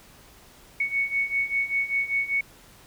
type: beating tone pair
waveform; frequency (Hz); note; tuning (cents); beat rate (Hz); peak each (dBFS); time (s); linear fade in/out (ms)
sine; 2217 / 2222.1; C#7 / C#7; 0 / +4; 5.1; -28 / -25; 0.8-2.41; 5
effects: pink hiss -52 dBFS RMS until 2.86 s